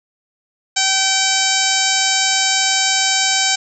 harmonic tone with a mistuned harmonic, 771 Hz, G5, 29 cents flat, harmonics 1 / 2 / 3 / 4 / 5 / 6 / 7 / 8 / 9 / 10, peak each -23 / -23 / -23 / -23 / -23 / -23 / -23 / -23 / -23 / -23 dBFS, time 0.76-3.56 s, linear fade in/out 10 ms, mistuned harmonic 10, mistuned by -26 cents, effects none

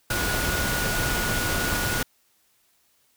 sine tone in noise, 1452 Hz, F#6, 33 cents flat, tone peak -29 dBFS, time 0.1-2.03 s, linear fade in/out 5 ms, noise pink, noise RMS -26 dBFS, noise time 0.1-2.03 s, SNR -6 dB, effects white hiss -65 dBFS RMS until 3.16 s

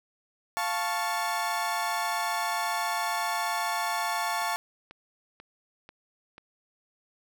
30% pulse chord, F augmented, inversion none, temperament equal, 698.5 / 880 / 1108.7 Hz, F5 / A5 / C#6, 0 / 0 / 0 cents, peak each -30 / -28 / -30 dBFS, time 0.57-4.56 s, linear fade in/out 0 ms
click train, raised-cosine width 0.3 ms, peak -30 dBFS, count 5, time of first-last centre 4.42-6.381 s, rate 2.04 Hz
effects none

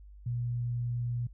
sine tone, 120.4 Hz, B2, 44 cents flat, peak -30 dBFS, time 0.26-1.27 s, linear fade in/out 5 ms, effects noise-tail reverb RT60 0.1 s tail -23 dB re dry + added 50 Hz sine -48 dBFS peak until 1.33 s

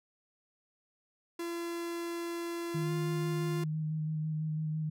45% pulse tone with pitch glide, 340.7 to 348.7 Hz, F4 to F4, -43 to -3 cents, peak -35 dBFS, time 1.39-3.64 s, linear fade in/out 5 ms, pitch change +40 cents, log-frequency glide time 2.79-2.91 s
sine tone with vibrato, 155.56 Hz, D#3, in tune, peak -31 dBFS, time 2.74-4.9 s, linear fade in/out 10 ms, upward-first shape square, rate 6 Hz, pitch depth 14 cents each way
effects none

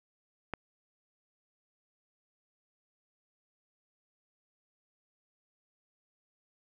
click, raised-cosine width 0.5 ms, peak -19 dBFS, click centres 0.537 s, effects 10-bit

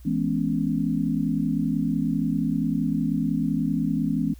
sine chord, C# minor seventh, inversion first, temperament equal with one note detuned, 164.81 / 211.4 / 246.9 / 277.2 Hz, E3 / G#3 / B3 / C#4, 0 / +31 / 0 / 0 cents, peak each -27 dBFS, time 0.05-4.34 s, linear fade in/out 10 ms, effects added 60 Hz sine -42 dBFS peak until 4.39 s + white hiss -59 dBFS RMS until 4.39 s

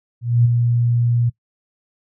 sine tone with ADSR envelope, 119.3 Hz, A#2, 41 cents sharp, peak -9 dBFS, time 0.21-1.3 s, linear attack 240 ms, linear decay 15 ms, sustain -5 dB, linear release 15 ms, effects noise-tail reverb RT60 0.1 s tail -20 dB re dry

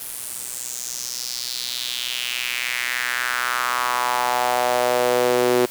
sawtooth tone with high-pass filter sweep, 123.47 Hz, B2, in tune, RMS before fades -23 dBFS, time 0-5.66 s, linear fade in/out 10 ms, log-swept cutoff 11000 to 370 Hz, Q 3.1, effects white hiss -38 dBFS RMS until 5.7 s

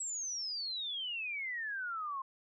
sine exponential sweep, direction down, 7850 to 1048 Hz, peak -36 dBFS, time 0-2.22 s, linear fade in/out 5 ms, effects none

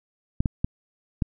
clicks, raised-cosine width 5 ms, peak -10 dBFS, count 4, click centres 0.405 / 0.458 / 0.645 / 1.222 s, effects none

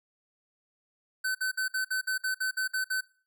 square tone bursts, 1523 Hz, F#6, 50 cents sharp, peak -28 dBFS, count 11, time 1.24-3.01 s, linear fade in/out 10 ms, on 110 ms, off 56 ms, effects noise-tail reverb RT60 0.4 s tail -19 dB re dry

